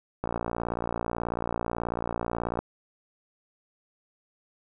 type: click train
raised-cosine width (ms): 1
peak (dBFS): -15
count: 138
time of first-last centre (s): 0.24-2.59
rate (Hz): 58.3
effects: none